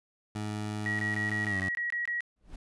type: tone with pitch glide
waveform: 20% pulse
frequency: 105.7 to 94.71 Hz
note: G#2 to F#2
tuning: +31 to +41 cents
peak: -28 dBFS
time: 0.35-1.69 s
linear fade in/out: 5 ms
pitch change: -190 cents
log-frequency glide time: 1.48-1.57 s
type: tone bursts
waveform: sine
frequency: 1910 Hz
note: A#6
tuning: 42 cents sharp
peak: -29 dBFS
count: 9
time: 0.86-2.206 s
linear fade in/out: 0 ms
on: 130 ms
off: 22 ms
type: noise with exponential growth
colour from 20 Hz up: brown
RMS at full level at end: -38 dBFS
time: 2.36-2.56 s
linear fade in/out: 5 ms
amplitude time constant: 42 ms
effects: resampled to 24000 Hz